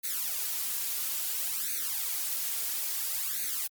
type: noise with flanger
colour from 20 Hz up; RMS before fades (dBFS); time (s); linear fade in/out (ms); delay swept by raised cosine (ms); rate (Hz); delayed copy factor
blue; -32; 0.03-3.68; 20; 0.47 to 4.37; 0.59; +0.9
effects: Opus 48 kbps